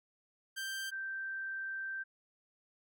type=tone pair in turn; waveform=sawtooth / sine; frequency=1571 / 1564.7 Hz; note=G6 / G6; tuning=+3 / -4 cents; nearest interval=unison; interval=7 cents; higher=first; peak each=-34 / -37 dBFS; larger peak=first; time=0.56-0.91 / 0.91-2.04 s; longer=second; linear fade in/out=20 ms; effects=none